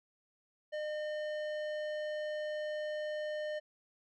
square tone with low-pass filter, 607 Hz, D#5, 43 cents flat, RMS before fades -38 dBFS, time 0.72-3.6 s, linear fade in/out 20 ms, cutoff 3000 Hz, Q 0.69, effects none

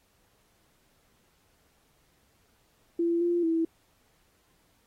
sine tone with pitch steps, 339 / 346.3 / 327.7 Hz, E4 / F4 / E4, +49 / -15 / -10 cents, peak -23 dBFS, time 2.99-3.65 s, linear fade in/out 5 ms, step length 220 ms, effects pink hiss -68 dBFS RMS until 4.86 s + AAC 48 kbps

